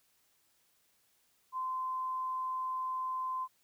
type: tone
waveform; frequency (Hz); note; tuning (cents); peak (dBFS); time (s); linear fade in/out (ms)
sine; 1033; C6; -22; -33; 1.52-3.48; 50
effects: white hiss -72 dBFS RMS until 3.63 s

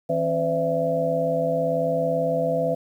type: tone cluster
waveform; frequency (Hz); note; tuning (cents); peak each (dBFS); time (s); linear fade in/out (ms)
sine; 161.7 / 268.4 / 508 / 589 / 667; E3 / C4 / B4 / D5 / E5; -33 / +44 / +49 / +5 / +20; -29 / -31 / -24 / -32 / -24; 0.09-2.75; 10
effects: 9-bit

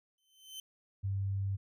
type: tone with exponential growth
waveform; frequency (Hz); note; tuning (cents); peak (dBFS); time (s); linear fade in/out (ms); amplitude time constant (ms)
sawtooth; 3074; G7; -35; -37; 0.18-0.6; 2; 90
type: tone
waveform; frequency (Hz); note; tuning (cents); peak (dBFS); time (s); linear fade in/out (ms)
sine; 98; G2; 0; -31; 1.03-1.57; 20
effects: none

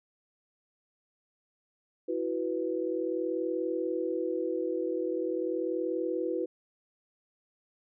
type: chord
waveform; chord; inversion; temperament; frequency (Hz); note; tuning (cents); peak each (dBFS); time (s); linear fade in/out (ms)
sine; E suspended second; none; equal; 329.6 / 370 / 493.9; E4 / F#4 / B4; 0 / 0 / 0; -33; 2.08-6.46; 10
effects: none

